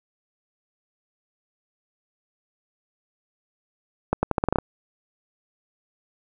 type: accelerating click train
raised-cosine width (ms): 1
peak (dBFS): -6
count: 9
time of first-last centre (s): 4.13-4.586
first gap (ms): 100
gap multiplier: 0.83
effects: none